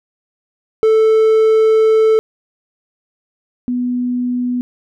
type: tone pair in turn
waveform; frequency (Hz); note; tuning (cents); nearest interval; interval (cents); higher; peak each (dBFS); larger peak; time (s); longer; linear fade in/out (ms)
triangle / sine; 440 / 246.9; A4 / B3; 0 / 0; minor seventh; 1000; first; -6 / -15; first; 0.83-2.19 / 3.68-4.61; first; 0
effects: none